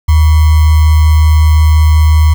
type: tone with sample-and-hold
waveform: sine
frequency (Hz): 77.78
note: D#2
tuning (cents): 0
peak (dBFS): -3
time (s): 0.08-2.34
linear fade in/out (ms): 10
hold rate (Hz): 1050
effects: none